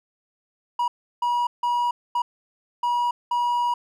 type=tone bursts at uneven times; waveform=triangle; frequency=964 Hz; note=B5; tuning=42 cents flat; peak=-18 dBFS; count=6; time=0.79-0.88 / 1.22-1.47 / 1.63-1.91 / 2.15-2.22 / 2.83-3.11 / 3.31-3.74 s; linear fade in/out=5 ms; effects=none